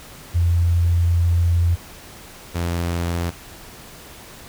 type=tone pair in turn; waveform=sine / sawtooth; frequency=85.8 / 85.8 Hz; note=F2 / F2; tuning=-30 / -30 cents; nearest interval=unison; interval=0 cents; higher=neither; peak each=-14 / -17 dBFS; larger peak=first; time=0.34-1.76 / 2.54-3.31 s; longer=first; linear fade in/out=20 ms; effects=pink hiss -41 dBFS RMS until 4.48 s